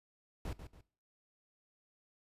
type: noise with echo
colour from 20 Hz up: brown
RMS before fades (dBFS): -40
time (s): 0.45-0.53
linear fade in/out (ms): 2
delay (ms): 140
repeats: 2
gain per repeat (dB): -9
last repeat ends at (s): 0.81
effects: noise-tail reverb RT60 0.4 s tail -18 dB re dry + resampled to 32000 Hz